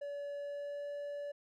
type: tone with pitch glide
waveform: triangle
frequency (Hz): 572 to 576.3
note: D5 to D5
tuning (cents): -46 to -33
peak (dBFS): -37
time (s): 0.01-1.32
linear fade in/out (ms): 10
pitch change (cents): +13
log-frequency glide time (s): 0.36-0.89
effects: none